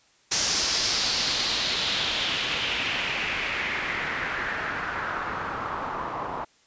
white noise with low-pass filter sweep, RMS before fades -28 dBFS, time 0.31-6.45 s, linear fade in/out 10 ms, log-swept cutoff 6000 to 940 Hz, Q 2.7, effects white hiss -61 dBFS RMS until 6.66 s + resampled to 16000 Hz

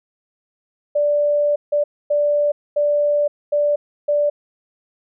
sine tone bursts at uneven times, 586 Hz, D5, 4 cents flat, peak -14 dBFS, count 6, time 0.95-1.56 / 1.72-1.84 / 2.1-2.52 / 2.76-3.28 / 3.52-3.76 / 4.08-4.3 s, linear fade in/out 10 ms, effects none

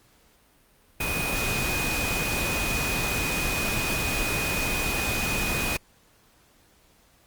sine tone in noise, 2489 Hz, D#7, in tune, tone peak -29 dBFS, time 1-5.77 s, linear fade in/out 5 ms, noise pink, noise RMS -28 dBFS, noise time 1-5.77 s, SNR -4 dB, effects pink hiss -60 dBFS RMS until 7.26 s + Opus 48 kbps

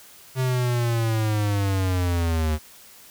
square linear sweep, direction down, 130.81 to 75.6 Hz, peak -21 dBFS, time 0.35-2.59 s, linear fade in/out 50 ms, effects white hiss -48 dBFS RMS until 3.1 s

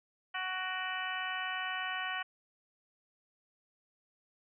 harmonic tone with a mistuned harmonic, 371.9 Hz, F#4, 9 cents sharp, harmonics 2 / 3 / 4 / 5 / 6 / 7 / 8, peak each -42 / -42 / -40 / -40 / -45 / -47 / -42 dBFS, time 0.34-2.23 s, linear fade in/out 10 ms, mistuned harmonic 6, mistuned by +82 cents, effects none

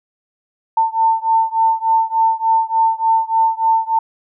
sine beating tone pair, 896 / 899.4 Hz, A5 / A5, +31 / +38 cents, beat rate 3.4 Hz, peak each -15 / -16 dBFS, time 0.77-3.99 s, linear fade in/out 5 ms, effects none

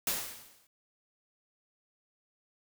white noise with exponential decay, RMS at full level -29 dBFS, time 0.07-0.67 s, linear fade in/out 2 ms, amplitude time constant 130 ms, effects none

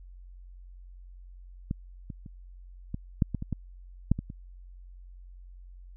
clicks, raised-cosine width 5 ms, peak -17 / -25 / -30 / -20 / -10 / -17 / -22 / -17 / -9 / -20 / -27 dBFS, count 11, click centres 1.711 / 2.102 / 2.262 / 2.944 / 3.222 / 3.347 / 3.424 / 3.527 / 4.116 / 4.19 / 4.301 s, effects added 45 Hz sine -45 dBFS peak until 5.96 s

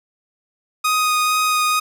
sawtooth tone with vibrato, 1245 Hz, D#6, 1 cent sharp, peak -12 dBFS, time 0.84-1.8 s, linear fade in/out 10 ms, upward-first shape sine, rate 2.2 Hz, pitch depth 10 cents each way, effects none

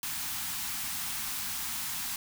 white band-stop noise, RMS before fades -35 dBFS, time 0.03-2.16 s, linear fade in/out 2 ms, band 300 to 740 Hz, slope 48 dB/octave, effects none

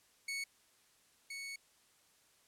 sawtooth tone pair in turn, 2217 / 2217 Hz, C#7 / C#7, 0 / 0 cents, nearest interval unison, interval 0 cents, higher neither, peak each -34 / -39 dBFS, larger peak first, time 0.28-0.44 / 1.3-1.56 s, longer second, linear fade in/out 5 ms, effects white hiss -69 dBFS RMS until 2.47 s + low-pass 11000 Hz 12 dB/octave

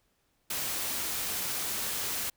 white noise, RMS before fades -33 dBFS, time 0.5-2.3 s, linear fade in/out 5 ms, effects pink hiss -73 dBFS RMS until 2.36 s

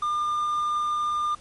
triangle tone, 1203 Hz, D6, 41 cents sharp, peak -21 dBFS, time 0.02-1.35 s, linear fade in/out 5 ms, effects pink hiss -51 dBFS RMS until 1.4 s + MP3 48 kbps

